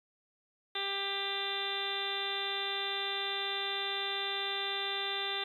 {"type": "harmonic tone", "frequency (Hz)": 395.8, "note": "G4", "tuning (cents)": 17, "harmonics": [1, 2, 3, 4, 5, 6, 7, 8, 9, 10], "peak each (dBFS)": [-42, -42, -44, -44, -42, -46, -44, -46, -36, -45], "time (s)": [0.75, 5.44], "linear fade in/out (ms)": 5, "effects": ["11-bit"]}